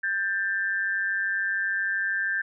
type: tone pair together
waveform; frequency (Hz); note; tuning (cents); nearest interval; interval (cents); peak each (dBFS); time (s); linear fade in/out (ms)
sine; 1575 / 1767.9; G6 / A6; +8 / +8; major second; 200; -26 / -28; 0.03-2.42; 10
effects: none